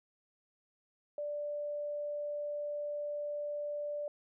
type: tone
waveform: sine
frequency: 587.3 Hz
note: D5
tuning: in tune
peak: -35 dBFS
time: 1.18-4.08 s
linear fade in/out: 2 ms
effects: none